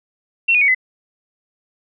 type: tone with pitch steps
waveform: sine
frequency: 2717 / 2463 / 2233 / 2024 Hz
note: F7 / D#7 / C#7 / B6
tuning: -48 / -18 / +12 / +42 cents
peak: -11 dBFS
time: 0.48-0.748 s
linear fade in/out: 10 ms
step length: 67 ms
effects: none

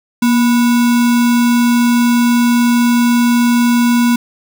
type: tone with sample-and-hold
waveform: sine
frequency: 238.1 Hz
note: A#3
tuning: 37 cents sharp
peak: -8 dBFS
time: 0.22-4.16 s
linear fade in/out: 5 ms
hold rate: 1225 Hz
effects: none

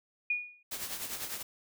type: tone with exponential decay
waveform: sine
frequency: 2449 Hz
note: D#7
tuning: 28 cents flat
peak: -25 dBFS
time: 0.3-0.63 s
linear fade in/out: 5 ms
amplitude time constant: 71 ms
type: noise with tremolo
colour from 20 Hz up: white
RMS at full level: -36 dBFS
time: 0.71-1.43 s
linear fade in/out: 10 ms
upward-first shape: triangle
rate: 10 Hz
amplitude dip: 65%
effects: none

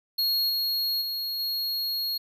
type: tone with level steps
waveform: square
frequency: 4300 Hz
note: C8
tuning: 47 cents sharp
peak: -23 / -25 / -29 / -27 dBFS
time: 0.18-2.18 s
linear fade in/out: 10 ms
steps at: 0.49 / 1.01 / 1.39 s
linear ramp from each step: 10 ms
effects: none

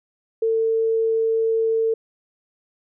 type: tone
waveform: sine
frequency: 449.1 Hz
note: A4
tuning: 35 cents sharp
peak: -17 dBFS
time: 0.42-1.94 s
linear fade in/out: 5 ms
effects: none

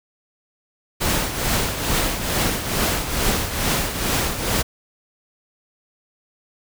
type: noise with tremolo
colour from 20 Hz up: pink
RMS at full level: -19 dBFS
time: 1-4.63 s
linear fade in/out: 20 ms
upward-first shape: triangle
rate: 2.3 Hz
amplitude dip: 65%
effects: none

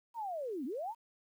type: linear two-way sweep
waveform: sine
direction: down then up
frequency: 964 to 233.8 to 964 Hz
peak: -36 dBFS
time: 0.14-0.95 s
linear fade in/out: 50 ms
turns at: 0.65 s
effects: 11-bit

